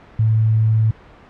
sine tone, 110.2 Hz, A2, 3 cents sharp, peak -12 dBFS, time 0.19-0.91 s, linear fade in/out 5 ms, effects pink hiss -44 dBFS RMS until 1.29 s + low-pass 2000 Hz 12 dB/octave

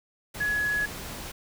sine tone in noise, 1687 Hz, G#6, 27 cents sharp, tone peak -24 dBFS, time 0.4-0.86 s, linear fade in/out 10 ms, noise pink, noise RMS -38 dBFS, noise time 0.34-1.32 s, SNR +11 dB, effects none

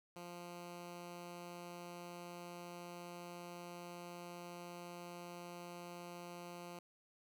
10% pulse tone, 174.61 Hz, F3, in tune, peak -40 dBFS, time 0.16-6.79 s, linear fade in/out 2 ms, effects none

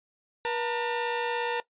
sawtooth tone pair together, 480.1 / 903 Hz, B4 / A5, -49 / +45 cents, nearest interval major seventh, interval 1094 cents, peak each -26 dBFS, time 0.45-1.6 s, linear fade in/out 0 ms, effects noise-tail reverb RT60 0.1 s tail -18 dB re dry + resampled to 8000 Hz

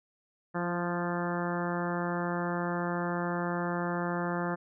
harmonic tone with a mistuned harmonic, 174.61 Hz, F3, in tune, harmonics 1 / 2 / 3 / 4 / 5 / 6 / 7 / 8 / 9 / 10, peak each -33 / -36 / -38 / -39 / -40 / -41 / -41 / -42 / -43 / -43 dBFS, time 0.54-4.56 s, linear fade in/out 20 ms, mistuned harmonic 2, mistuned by -17 cents, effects none

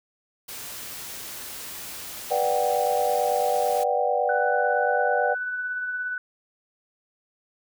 white noise, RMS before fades -37 dBFS, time 0.48-3.84 s, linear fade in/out 10 ms
sine chord, G major seventh, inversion first, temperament just, 490 / 588 / 735 / 784 Hz, B4 / D5 / F#5 / G5, -14 / +2 / -12 / 0 cents, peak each -26 dBFS, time 2.3-5.35 s, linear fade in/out 20 ms
sine tone with tremolo, 1491 Hz, F#6, 13 cents sharp, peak -25 dBFS, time 4.29-6.18 s, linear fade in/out 2 ms, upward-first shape triangle, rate 17 Hz, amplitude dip 35%
effects none

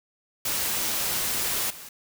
white noise with level steps, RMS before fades -27 / -42 dBFS, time 0.45-1.89 s, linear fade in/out 5 ms, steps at 1.7 s, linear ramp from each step 5 ms, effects none

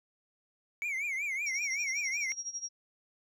triangle tone with vibrato, 2236 Hz, C#7, 14 cents sharp, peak -30 dBFS, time 0.82-2.32 s, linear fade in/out 0 ms, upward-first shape triangle, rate 5.3 Hz, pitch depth 170 cents each way
sine tone with tremolo, 5640 Hz, F8, 16 cents sharp, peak -33 dBFS, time 1.46-2.69 s, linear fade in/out 10 ms, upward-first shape sine, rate 12 Hz, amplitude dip 85%
effects none

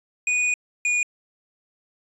square tone pair in turn, 2469 / 2448 Hz, D#7 / D#7, -14 / -29 cents, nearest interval unison, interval 15 cents, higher first, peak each -20 dBFS, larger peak neither, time 0.27-0.54 / 0.85-1.03 s, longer first, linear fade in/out 2 ms, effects resampled to 24000 Hz

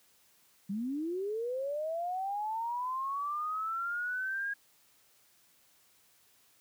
sine linear sweep, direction up, 188.1 to 1642 Hz, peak -32 dBFS, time 0.69-4.54 s, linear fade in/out 10 ms, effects white hiss -66 dBFS RMS until 6.6 s + high-pass 60 Hz 12 dB/octave

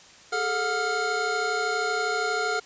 square tone cluster, 408.2 / 440.8 / 725 / 1399 Hz, G#4 / A4 / F#5 / F6, -30 / +3 / -35 / +3 cents, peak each -35 / -31 / -31 / -28 dBFS, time 0.32-2.6 s, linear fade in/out 10 ms, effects white hiss -50 dBFS RMS until 2.65 s + resampled to 16000 Hz

